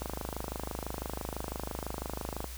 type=click train; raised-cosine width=1 ms; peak=-21 dBFS; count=64; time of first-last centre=0.02-2.443 s; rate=26 Hz; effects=added 60 Hz sine -41 dBFS peak until 2.57 s + white hiss -47 dBFS RMS until 2.57 s